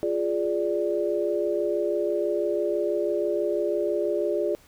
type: chord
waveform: sine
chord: D diminished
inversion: first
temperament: equal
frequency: 349.2 / 415.3 / 587.3 Hz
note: F4 / Ab4 / D5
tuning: 0 / 0 / 0 cents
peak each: -27 dBFS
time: 0.03-4.55 s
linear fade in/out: 0 ms
effects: pink hiss -56 dBFS RMS until 4.67 s